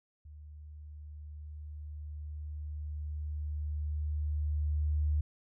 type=tone with level ramp; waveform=sine; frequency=75.1 Hz; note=D2; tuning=39 cents sharp; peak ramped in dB=-47 to -26 dBFS; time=0.25-5.21 s; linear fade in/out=5 ms; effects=none